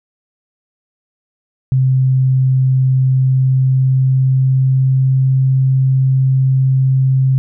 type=tone with pitch glide; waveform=sine; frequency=130.81 to 132.25 Hz; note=C3 to C3; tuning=0 to +19 cents; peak=-9 dBFS; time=1.72-7.38 s; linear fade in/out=0 ms; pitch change=+19 cents; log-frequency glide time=3.04-5.43 s; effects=none